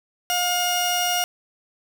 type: tone pair together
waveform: sawtooth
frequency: 713 / 2852 Hz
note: F5 / F7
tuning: +36 / +36 cents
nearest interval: 2 octaves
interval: 2400 cents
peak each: -19 dBFS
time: 0.3-1.24 s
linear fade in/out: 0 ms
effects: none